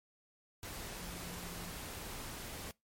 sine tone in noise, 174.8 Hz, F3, 2 cents sharp, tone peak -49 dBFS, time 1-1.7 s, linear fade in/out 0 ms, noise pink, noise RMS -45 dBFS, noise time 0.63-2.71 s, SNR -7 dB, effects noise-tail reverb RT60 0.2 s tail -24 dB re dry + MP3 64 kbps

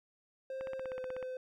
triangle tone with pitch glide, 528 to 512.7 Hz, C5 to C5, +16 to -35 cents, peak -36 dBFS, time 0.5-1.37 s, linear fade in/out 2 ms, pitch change -51 cents, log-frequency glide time 0.77-0.96 s
click train, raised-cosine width 0.5 ms, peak -30 dBFS, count 11, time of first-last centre 0.61-1.227 s, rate 16.2 Hz
effects none

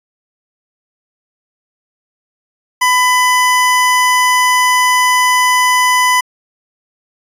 25% pulse tone, 1000 Hz, B5, 21 cents sharp, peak -5 dBFS, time 2.81-6.21 s, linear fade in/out 10 ms, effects resampled to 32000 Hz

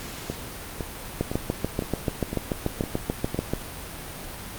two click trains, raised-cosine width 2 ms, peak -10 / -15 dBFS, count 17 / 7, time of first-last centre 1.21-3.536 / 0.3-3.346 s, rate 6.88 / 1.97 Hz, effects pink hiss -37 dBFS RMS until 4.58 s + Opus 48 kbps

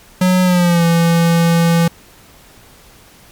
square tone with pitch glide, 183.4 to 168.18 Hz, F#3 to E3, -15 to +35 cents, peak -10 dBFS, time 0.21-1.88 s, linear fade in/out 5 ms, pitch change -150 cents, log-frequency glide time 0.43-0.84 s, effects pink hiss -44 dBFS RMS until 3.31 s + MP3 96 kbps

